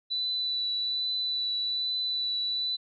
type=tone with vibrato; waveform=sine; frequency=3972 Hz; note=B7; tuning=9 cents sharp; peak=-27 dBFS; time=0.1-2.77 s; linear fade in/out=20 ms; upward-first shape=triangle; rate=1.2 Hz; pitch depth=14 cents each way; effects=none